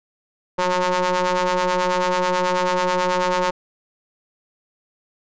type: ring-modulated tone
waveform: sawtooth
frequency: 180.1 Hz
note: F#3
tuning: 46 cents flat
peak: -11 dBFS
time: 0.58-3.51 s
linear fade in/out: 10 ms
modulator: 725 Hz
effects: resampled to 16000 Hz